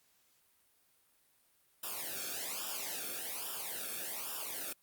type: noise with flanger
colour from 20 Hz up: white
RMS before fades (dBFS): -40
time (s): 1.83-4.73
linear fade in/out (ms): 5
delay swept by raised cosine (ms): 0.47 to 1.03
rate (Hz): 1.2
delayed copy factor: -0.9
effects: white hiss -71 dBFS RMS until 4.82 s + Opus 48 kbps